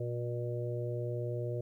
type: harmonic tone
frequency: 120.3 Hz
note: B2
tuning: 45 cents flat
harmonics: 1 / 3 / 4 / 5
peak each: -35 / -40 / -41 / -42 dBFS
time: 0-1.61 s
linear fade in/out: 5 ms
effects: 12-bit